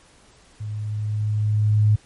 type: tone with level ramp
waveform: sine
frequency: 106 Hz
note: G#2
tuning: 36 cents sharp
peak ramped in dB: -27 to -12 dBFS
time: 0.6-1.96 s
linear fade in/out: 10 ms
effects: pink hiss -53 dBFS RMS until 2.05 s + MP3 48 kbps